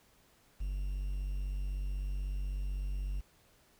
triangle tone with quantisation, 48.06 Hz, G1, 34 cents flat, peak -31 dBFS, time 0.6-3.21 s, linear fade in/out 10 ms, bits 10, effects pink hiss -66 dBFS RMS until 3.79 s

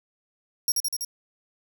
20% pulse tone with echo, 5600 Hz, F8, 4 cents sharp, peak -15 dBFS, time 0.68-0.72 s, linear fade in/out 2 ms, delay 82 ms, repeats 4, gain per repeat -2 dB, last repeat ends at 1.048 s, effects none

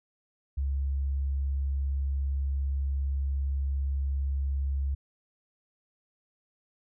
sine tone, 68.7 Hz, C#2, 15 cents flat, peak -26 dBFS, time 0.57-4.95 s, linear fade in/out 10 ms, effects none

